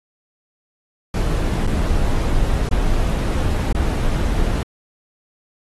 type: noise with dropouts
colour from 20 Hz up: brown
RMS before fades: -18 dBFS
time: 1.14-4.63 s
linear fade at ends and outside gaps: 2 ms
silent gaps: 1.668-1.674 / 2.69-2.713 / 3.727-3.748 s
effects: AAC 32 kbps